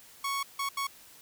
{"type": "tone bursts at uneven times", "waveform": "sawtooth", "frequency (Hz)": 1108.7, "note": "C#6", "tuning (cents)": 0, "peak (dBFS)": -26, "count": 3, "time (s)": [[0.24, 0.43], [0.59, 0.69], [0.77, 0.87]], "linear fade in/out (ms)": 5, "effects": ["white hiss -54 dBFS RMS until 1.21 s"]}